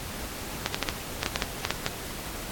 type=clicks; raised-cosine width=0.2 ms; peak=-7 dBFS; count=11; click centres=0.661 / 0.745 / 0.827 / 0.888 / 1.231 / 1.262 / 1.359 / 1.422 / 1.651 / 1.706 / 1.864 s; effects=pink hiss -37 dBFS RMS until 2.51 s + AAC 64 kbps